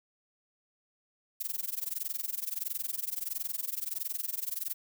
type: noise with amplitude modulation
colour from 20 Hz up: violet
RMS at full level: -32 dBFS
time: 1.4-4.74 s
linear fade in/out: 10 ms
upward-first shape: sine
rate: 21.5 Hz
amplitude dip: 95%
effects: none